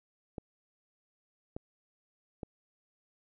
clicks, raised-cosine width 2 ms, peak -25 dBFS, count 3, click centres 0.382 / 1.565 / 2.432 s, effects none

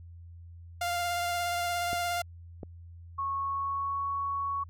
sawtooth tone with vibrato, 698.5 Hz, F5, in tune, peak -25 dBFS, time 0.81-2.22 s, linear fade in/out 5 ms, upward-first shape triangle, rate 17 Hz, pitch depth 19 cents each way
clicks, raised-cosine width 2 ms, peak -25 dBFS, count 2, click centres 1.931 / 2.632 s
sine tone with pitch glide, 1100 to 1114.1 Hz, C#6 to C#6, -14 to +8 cents, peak -29 dBFS, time 3.18-4.64 s, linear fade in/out 10 ms, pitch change +22 cents, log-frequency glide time 3.33-4.08 s
effects added 85 Hz sine -45 dBFS peak until 4.69 s

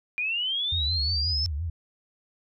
sine linear sweep, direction up, 2388 to 5330 Hz, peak -25 dBFS, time 0.18-1.46 s, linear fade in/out 0 ms
sine tone with vibrato, 78.5 Hz, D#2, 16 cents sharp, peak -27 dBFS, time 0.72-1.7 s, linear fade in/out 5 ms, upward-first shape sine, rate 5.7 Hz, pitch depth 180 cents each way
effects none

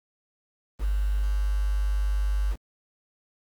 sine tone with quantisation, 50 Hz, G1, 35 cents sharp, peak -22 dBFS, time 0.79-2.56 s, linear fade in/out 50 ms, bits 7, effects Opus 24 kbps

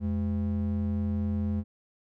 triangle ring-modulated tone, 148.1 Hz, D3, 15 cents sharp, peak -21 dBFS, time 0-1.64 s, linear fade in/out 50 ms, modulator 62.1 Hz, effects none

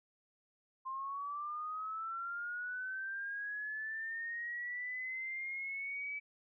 sine linear sweep, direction up, 1046.5 to 2300 Hz, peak -38 dBFS, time 0.85-6.2 s, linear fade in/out 20 ms, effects none

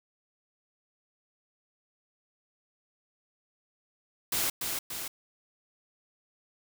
white noise with echo, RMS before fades -29 dBFS, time 4.32-4.5 s, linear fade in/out 5 ms, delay 290 ms, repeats 2, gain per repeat -4 dB, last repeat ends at 5.08 s, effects none

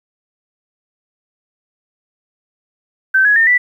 sine tone with pitch steps, 1546 / 1676.2 / 1817.4 / 1970.5 Hz, G6 / G#6 / A#6 / B6, -24 / +16 / -44 / -4 cents, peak -8 dBFS, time 3.14-3.58 s, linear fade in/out 10 ms, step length 110 ms, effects 8-bit

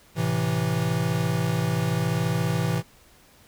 square chord, A minor, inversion none, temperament equal, 110 / 130.81 / 164.81 Hz, A2 / C3 / E3, 0 / 0 / 0 cents, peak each -29 / -28 / -26 dBFS, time 0.15-2.83 s, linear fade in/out 50 ms, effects pink hiss -55 dBFS RMS until 3.47 s

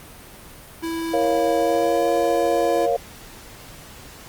square tone with pitch glide, 329.5 to 338.8 Hz, E4 to E4, -1 to +48 cents, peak -25 dBFS, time 0.82-2.87 s, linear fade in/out 20 ms, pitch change +49 cents, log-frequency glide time 1.59-2.08 s
sine chord, Bb minor, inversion none, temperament equal with one note detuned, 469.1 / 554.4 / 698.5 Hz, Bb4 / Db5 / F5, +11 / 0 / 0 cents, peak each -22 dBFS, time 1.13-2.97 s, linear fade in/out 10 ms
effects pink hiss -42 dBFS RMS until 4.28 s + Opus 32 kbps

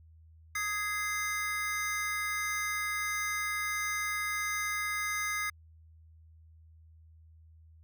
square chord, Ab major, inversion second, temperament just, 1245.9 / 1661.2 / 2077 Hz, Eb6 / Ab6 / C7, +2 / 0 / -13 cents, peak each -38 / -39 / -34 dBFS, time 0.55-5.5 s, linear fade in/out 5 ms, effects added 80 Hz sine -54 dBFS peak until 7.83 s

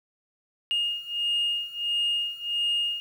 sine beating tone pair, 2843 / 2844.5 Hz, F7 / F7, +30 / +31 cents, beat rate 1.5 Hz, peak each -28 / -26 dBFS, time 0.71-3 s, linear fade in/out 0 ms, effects tanh soft clip ceiling -19 dBFS + 9-bit

